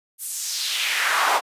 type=noise with high-pass filter sweep; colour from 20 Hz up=brown; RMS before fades=-23 dBFS; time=0.18-1.41 s; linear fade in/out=50 ms; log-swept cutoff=11000 to 760 Hz; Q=2; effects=high-pass 400 Hz 12 dB/octave + resampled to 32000 Hz